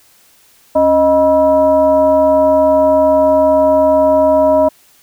sine tone with frequency modulation, 622.3 Hz, D#5, in tune, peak -7 dBFS, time 0.75-4.69 s, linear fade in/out 10 ms, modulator 347 Hz, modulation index 0.71, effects white hiss -49 dBFS RMS until 5.02 s

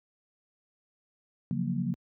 sine chord, Gb major seventh, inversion second, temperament equal, 138.59 / 174.61 / 185 / 233.1 Hz, Db3 / F3 / Gb3 / Bb3, 0 / 0 / 0 / 0 cents, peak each -33 dBFS, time 1.51-1.94 s, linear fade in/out 0 ms, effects high-pass 80 Hz 12 dB/octave

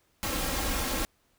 pink noise with comb filter, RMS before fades -30 dBFS, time 0.23-1.05 s, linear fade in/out 0 ms, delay 3.7 ms, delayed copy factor +0.6, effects pink hiss -69 dBFS RMS until 1.38 s

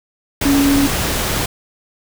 sine tone in noise, 280 Hz, C#4, 18 cents sharp, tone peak -11 dBFS, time 0.45-0.87 s, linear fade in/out 5 ms, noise pink, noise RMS -19 dBFS, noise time 0.41-1.46 s, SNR +5 dB, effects none

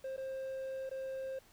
triangle tone with dropouts, 530 Hz, C5, 22 cents sharp, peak -36 dBFS, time 0.04-1.39 s, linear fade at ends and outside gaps 5 ms, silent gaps 0.165-0.177 / 0.894-0.912 s, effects pink hiss -64 dBFS RMS until 1.52 s

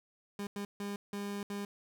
30% pulse tone bursts at uneven times, 202.3 Hz, G#3, 45 cents flat, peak -34 dBFS, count 5, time 0.39-0.47 / 0.56-0.65 / 0.8-0.96 / 1.13-1.43 / 1.5-1.65 s, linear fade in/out 2 ms, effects none

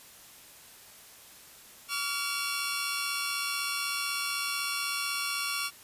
15% pulse tone cluster, 1138 / 1397 / 2718 Hz, C#6 / F6 / F7, +45 / 0 / -48 cents, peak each -28 dBFS, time 1.88-5.71 s, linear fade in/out 50 ms, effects white hiss -52 dBFS RMS until 5.83 s + resampled to 32000 Hz

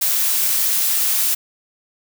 blue noise, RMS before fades -18 dBFS, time 0.01-1.35 s, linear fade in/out 10 ms, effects none

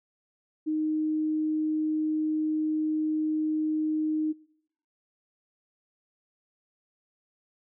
sine tone, 310 Hz, D#4, 6 cents flat, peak -25 dBFS, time 0.66-4.33 s, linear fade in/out 20 ms, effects noise-tail reverb RT60 0.8 s tail -24 dB re dry

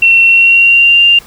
sine tone with pitch glide, 2716 to 2791 Hz, F7 to F7, -49 to -2 cents, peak -3 dBFS, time 0.02-1.19 s, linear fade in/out 5 ms, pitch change +47 cents, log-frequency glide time 0.25-1.04 s, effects pink hiss -37 dBFS RMS until 1.26 s

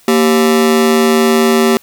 40% pulse ring-modulated tone, 311.1 Hz, D#4, in tune, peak -4 dBFS, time 0.08-1.77 s, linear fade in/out 0 ms, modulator 78.9 Hz, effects white hiss -47 dBFS RMS until 1.82 s

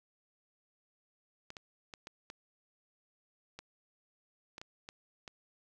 clicks, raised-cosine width 0.2 ms, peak -28 dBFS, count 10, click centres 1.504 / 1.568 / 1.938 / 2.071 / 2.301 / 3.59 / 4.581 / 4.615 / 4.889 / 5.278 s, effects none

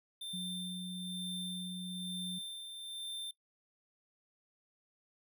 square tone with tremolo, 3579 Hz, A7, 29 cents sharp, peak -40 dBFS, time 0.21-3.31 s, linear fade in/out 5 ms, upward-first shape sine, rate 1.1 Hz, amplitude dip 45%
sine tone, 181.7 Hz, F#3, 31 cents flat, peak -40 dBFS, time 0.33-2.39 s, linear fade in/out 10 ms
effects noise-tail reverb RT60 0.1 s tail -18 dB re dry

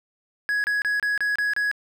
triangle tone bursts, 1671 Hz, G#6, 10 cents sharp, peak -19 dBFS, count 7, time 0.49-1.714 s, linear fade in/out 0 ms, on 150 ms, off 29 ms, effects none

